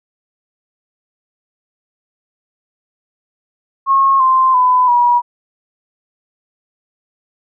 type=tone with pitch steps; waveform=sine; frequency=1086 / 1044.2 / 1004 / 965.3 Hz; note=C#6 / C6 / B5 / B5; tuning=-36 / -4 / +28 / -40 cents; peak=-8 dBFS; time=3.86-5.22 s; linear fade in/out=50 ms; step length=340 ms; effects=none